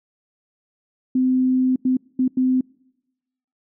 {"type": "tone bursts at uneven times", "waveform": "sine", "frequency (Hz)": 257, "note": "C4", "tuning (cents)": -31, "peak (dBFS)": -15, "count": 4, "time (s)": [[1.15, 1.76], [1.85, 1.97], [2.19, 2.28], [2.37, 2.61]], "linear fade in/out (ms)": 5, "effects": ["noise-tail reverb RT60 1.0 s tail -26 dB re dry"]}